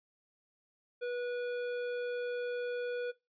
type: tone with hard clipping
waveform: sine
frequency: 487.9 Hz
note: B4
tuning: 21 cents flat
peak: -36 dBFS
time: 1.01-3.12 s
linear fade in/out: 20 ms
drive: 12 dB
effects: noise-tail reverb RT60 0.2 s tail -18 dB re dry + resampled to 11025 Hz